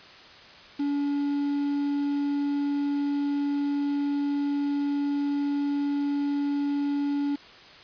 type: tone with quantisation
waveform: triangle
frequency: 285.5 Hz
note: D4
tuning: 49 cents flat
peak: -22 dBFS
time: 0.79-7.36 s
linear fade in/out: 10 ms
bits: 7
effects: white hiss -48 dBFS RMS until 7.83 s + resampled to 11025 Hz